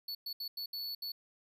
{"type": "tone bursts at uneven times", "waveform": "square", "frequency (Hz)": 4435, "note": "C#8", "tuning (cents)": 0, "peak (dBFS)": -38, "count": 6, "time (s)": [[0.08, 0.15], [0.26, 0.33], [0.4, 0.48], [0.57, 0.66], [0.73, 0.95], [1.02, 1.12]], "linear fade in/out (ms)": 5, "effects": []}